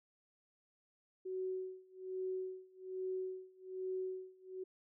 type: tone with tremolo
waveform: sine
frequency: 373.7 Hz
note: F#4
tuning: 17 cents sharp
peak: -36 dBFS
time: 1.25-4.64 s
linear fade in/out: 10 ms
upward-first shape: sine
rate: 1.2 Hz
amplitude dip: 95%
effects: none